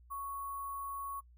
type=tone with sample-and-hold; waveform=sine; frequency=1108.7 Hz; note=C#6; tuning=in tune; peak=-38 dBFS; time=0.1-1.21 s; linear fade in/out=20 ms; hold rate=11025 Hz; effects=noise-tail reverb RT60 0.1 s tail -25 dB re dry + added 60 Hz sine -57 dBFS peak until 1.37 s